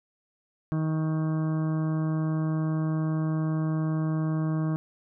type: harmonic tone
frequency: 157.5 Hz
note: D#3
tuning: 21 cents sharp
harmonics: 1 / 2 / 3 / 4 / 5 / 6 / 7 / 8 / 9 / 10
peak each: -25 / -31 / -46 / -41 / -49 / -51 / -43 / -50 / -54 / -50 dBFS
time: 0.72-4.76 s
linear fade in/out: 0 ms
effects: none